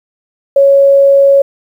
sine tone, 554.4 Hz, C#5, in tune, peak -3 dBFS, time 0.56-1.42 s, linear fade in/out 5 ms, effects 7-bit

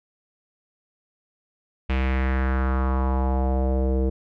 square tone with low-pass filter sweep, 65.41 Hz, C2, in tune, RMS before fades -22 dBFS, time 1.89-4.1 s, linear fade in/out 10 ms, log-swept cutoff 2600 to 440 Hz, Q 2.8, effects none

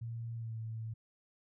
sine tone with pitch glide, 115.6 to 111.92 Hz, A#2 to A2, -14 to +30 cents, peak -38 dBFS, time 0.01-0.94 s, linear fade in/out 10 ms, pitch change -56 cents, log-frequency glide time 0.36-0.54 s, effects none

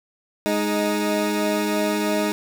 20% pulse tone pair together, 208.4 / 311.1 Hz, G#3 / D#4, +6 / 0 cents, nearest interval perfect fifth, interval 694 cents, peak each -18 dBFS, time 0.46-2.32 s, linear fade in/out 0 ms, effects 9-bit

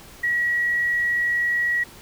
sine tone, 1918 Hz, A#6, 49 cents sharp, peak -19 dBFS, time 0.23-1.84 s, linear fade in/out 10 ms, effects pink hiss -45 dBFS RMS until 2.01 s

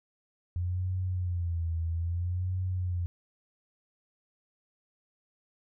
sine tone with vibrato, 87.31 Hz, F2, in tune, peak -28 dBFS, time 0.56-3.06 s, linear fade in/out 0 ms, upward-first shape sine, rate 0.61 Hz, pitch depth 99 cents each way, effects none

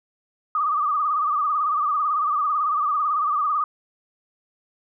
sine tone with vibrato, 1200 Hz, D6, 37 cents sharp, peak -19 dBFS, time 0.55-3.64 s, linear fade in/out 2 ms, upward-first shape sine, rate 18 Hz, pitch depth 89 cents each way, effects none

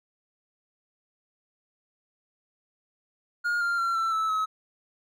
triangle tone with pitch steps, 1424 / 1394.7 / 1366 / 1337.9 / 1310.3 / 1283.4 Hz, F6 / F6 / F6 / E6 / E6 / E6, +33 / -3 / -39 / +25 / -11 / -47 cents, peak -22 dBFS, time 3.44-4.46 s, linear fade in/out 20 ms, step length 170 ms, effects none

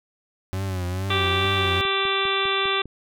40% pulse tone with vibrato, 93 Hz, F#2, 9 cents sharp, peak -24 dBFS, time 0.53-1.81 s, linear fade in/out 0 ms, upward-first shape triangle, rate 2.3 Hz, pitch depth 90 cents each way
harmonic tone, 390.4 Hz, G4, 7 cents flat, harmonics 1 / 2 / 3 / 4 / 5 / 6 / 7 / 8 / 9 / 10, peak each -27 / -34 / -26 / -32 / -33 / -30 / -30 / -36 / -26 / -38 dBFS, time 1.1-2.82 s, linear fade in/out 5 ms
click train, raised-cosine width 3 ms, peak -27 dBFS, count 9, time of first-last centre 1.25-2.856 s, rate 4.98 Hz
effects none

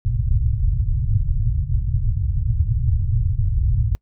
white low-pass noise, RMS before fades -19 dBFS, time 0.05-3.95 s, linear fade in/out 0 ms, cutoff 120 Hz, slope 48 dB/octave, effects noise-tail reverb RT60 0.1 s tail -26 dB re dry

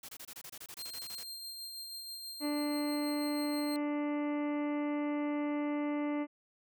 white noise bursts, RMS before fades -47 dBFS, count 15, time 0.03-1.235 s, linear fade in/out 5 ms, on 57 ms, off 25 ms
sawtooth tone with tremolo, 4186 Hz, C8, in tune, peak -38 dBFS, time 0.79-3.76 s, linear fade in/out 0 ms, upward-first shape sine, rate 6.2 Hz, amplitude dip 30%
harmonic tone, 293.7 Hz, D4, in tune, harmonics 1 / 2 / 3 / 4 / 5 / 6 / 7 / 8 / 9 / 10, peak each -32 / -40 / -45 / -48 / -57 / -59 / -48 / -58 / -60 / -63 dBFS, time 2.4-6.27 s, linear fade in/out 50 ms
effects none

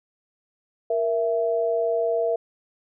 sine tone pair together, 468.3 / 663.2 Hz, A#4 / E5, +8 / +10 cents, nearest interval tritone, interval 602 cents, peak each -23 dBFS, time 0.9-2.36 s, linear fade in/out 5 ms, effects none

